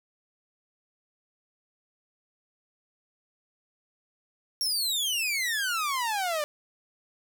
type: exponential sweep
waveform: sawtooth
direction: down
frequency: 5610 to 580 Hz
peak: -23 dBFS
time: 4.61-6.44 s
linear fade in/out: 0 ms
effects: none